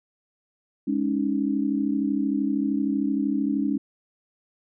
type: chord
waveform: sine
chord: Ab suspended fourth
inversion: none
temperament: equal with one note detuned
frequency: 207.7 / 278.1 / 311.1 Hz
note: Ab3 / Db4 / Eb4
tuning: 0 / +6 / 0 cents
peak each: -27 / -24 / -28 dBFS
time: 0.87-3.78 s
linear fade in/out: 10 ms
effects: none